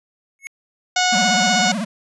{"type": "tone with exponential growth", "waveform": "square", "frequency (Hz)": 2192, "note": "C#7", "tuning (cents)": -20, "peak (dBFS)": -25, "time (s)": [0.39, 0.47], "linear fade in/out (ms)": 0, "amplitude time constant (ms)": 16}
{"type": "harmonic tone", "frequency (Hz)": 731, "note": "F#5", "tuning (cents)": -21, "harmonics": [1, 2, 3, 4, 5, 6, 7, 8, 9, 10], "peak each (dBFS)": [-19, -22, -24, -25, -26, -27, -27, -28, -29, -29], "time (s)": [0.96, 1.72], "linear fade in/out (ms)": 5}
{"type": "tone with vibrato", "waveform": "square", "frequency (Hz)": 205.6, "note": "G#3", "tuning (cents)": -17, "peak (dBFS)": -22, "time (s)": [1.12, 1.85], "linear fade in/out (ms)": 10, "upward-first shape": "sine", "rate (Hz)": 16, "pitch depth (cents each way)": 220}
{"effects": ["resampled to 24000 Hz"]}